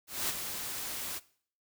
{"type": "noise with ADSR envelope", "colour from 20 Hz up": "white", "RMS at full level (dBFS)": -31, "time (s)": [0.07, 1.2], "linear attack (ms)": 220, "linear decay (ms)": 25, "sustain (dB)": -7, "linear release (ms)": 29, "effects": ["noise-tail reverb RT60 0.5 s tail -19 dB re dry"]}